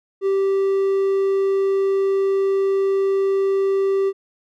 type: tone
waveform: triangle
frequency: 390 Hz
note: G4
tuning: 9 cents flat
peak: -14 dBFS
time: 0.21-4.13 s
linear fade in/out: 50 ms
effects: none

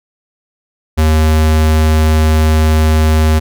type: tone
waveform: square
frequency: 78.2 Hz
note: D#2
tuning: 9 cents sharp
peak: -8 dBFS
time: 0.97-3.4 s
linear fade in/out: 20 ms
effects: none

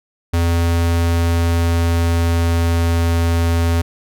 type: tone with pitch glide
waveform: square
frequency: 84.7 to 84.16 Hz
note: E2 to E2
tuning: +48 to +36 cents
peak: -14 dBFS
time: 0.33-3.82 s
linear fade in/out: 10 ms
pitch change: -12 cents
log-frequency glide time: 0.47-3.21 s
effects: none

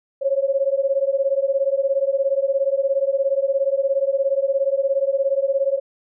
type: beating tone pair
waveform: sine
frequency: 539 / 556 Hz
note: C#5 / C#5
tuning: -49 / +5 cents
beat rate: 17 Hz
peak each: -20 dBFS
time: 0.21-5.8 s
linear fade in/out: 20 ms
effects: none

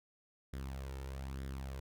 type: tone with flanger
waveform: sawtooth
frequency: 67 Hz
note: C2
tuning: 42 cents sharp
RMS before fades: -43 dBFS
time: 0.53-1.8 s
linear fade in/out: 5 ms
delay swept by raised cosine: 0.56 to 2.26 ms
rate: 1.1 Hz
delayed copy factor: +0.55
effects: none

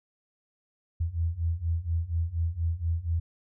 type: beating tone pair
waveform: sine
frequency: 81.2 / 85.4 Hz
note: E2 / F2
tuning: -26 / -38 cents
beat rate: 4.2 Hz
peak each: -30 / -28 dBFS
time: 1-3.2 s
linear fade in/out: 10 ms
effects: none

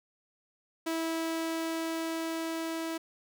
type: tone with level ramp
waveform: sawtooth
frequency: 326.5 Hz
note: E4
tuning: 17 cents flat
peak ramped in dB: -26 to -29 dBFS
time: 0.86-2.98 s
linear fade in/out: 10 ms
effects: none

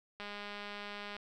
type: click train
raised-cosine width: 0.3 ms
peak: -28 dBFS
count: 199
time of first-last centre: 0.2-1.166 s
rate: 205 Hz
effects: none

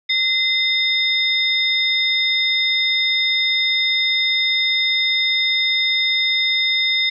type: tone cluster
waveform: sine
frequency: 2065 / 3645 / 5150 Hz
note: C7 / A#7 / E8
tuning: -23 / -40 / -41 cents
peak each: -19 / -18 / -27 dBFS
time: 0.09-7.1 s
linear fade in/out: 10 ms
effects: none

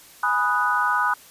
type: chord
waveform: sine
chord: G# minor seventh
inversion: none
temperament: equal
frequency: 830.6 / 987.8 / 1244.5 / 1480 Hz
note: G#5 / B5 / D#6 / F#6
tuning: 0 / 0 / 0 / 0 cents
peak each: -28 / -24 / -23 / -23 dBFS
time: 0.23-1.14 s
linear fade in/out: 5 ms
effects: white hiss -48 dBFS RMS until 1.3 s + resampled to 32000 Hz

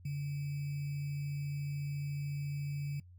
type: tone with sample-and-hold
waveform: sine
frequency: 143 Hz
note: D3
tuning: 46 cents flat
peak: -34 dBFS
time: 0.05-3 s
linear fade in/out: 5 ms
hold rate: 2450 Hz
effects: noise-tail reverb RT60 0.1 s tail -20 dB re dry + added 89 Hz sine -53 dBFS peak until 3.18 s

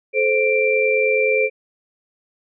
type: tone cluster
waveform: sine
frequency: 433.5 / 523 / 2357 Hz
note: A4 / C5 / D7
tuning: -26 / -1 / +6 cents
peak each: -19 dBFS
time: 0.13-1.5 s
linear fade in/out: 50 ms
effects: none

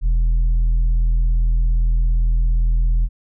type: tone with tanh clipping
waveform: sine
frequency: 41.24 Hz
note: E1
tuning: 2 cents sharp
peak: -14 dBFS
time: 0.01-3.09 s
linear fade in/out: 50 ms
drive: 4 dB
effects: none

